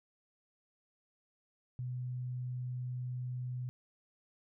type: tone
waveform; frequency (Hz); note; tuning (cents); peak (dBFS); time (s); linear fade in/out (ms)
sine; 125.2; B2; +24; -36; 1.79-3.69; 0
effects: none